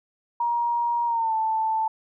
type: tone with pitch glide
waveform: sine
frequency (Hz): 946 to 882.6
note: A#5 to A5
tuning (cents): +25 to +5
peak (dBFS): -21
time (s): 0.4-1.88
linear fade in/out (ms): 5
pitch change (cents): -120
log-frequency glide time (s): 1.06-1.34
effects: none